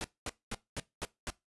pink noise bursts, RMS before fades -37 dBFS, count 6, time 0.01-1.302 s, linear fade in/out 0 ms, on 32 ms, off 220 ms, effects noise-tail reverb RT60 0.2 s tail -20 dB re dry + resampled to 24000 Hz

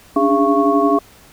sine tone cluster, 282.2 / 293.7 / 407.1 / 682 / 1104 Hz, C#4 / D4 / G#4 / F5 / C#6, +31 / 0 / -35 / -41 / -7 cents, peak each -18 dBFS, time 0.16-0.99 s, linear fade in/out 5 ms, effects pink hiss -46 dBFS RMS until 1.32 s

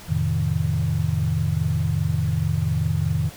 sine chord, F dominant seventh, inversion none, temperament equal, 87.31 / 110 / 130.81 / 155.56 Hz, F2 / A2 / C3 / Eb3, 0 / 0 / 0 / 0 cents, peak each -25 / -26 / -27 / -23 dBFS, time 0.08-3.3 s, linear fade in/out 20 ms, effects pink hiss -42 dBFS RMS until 3.36 s

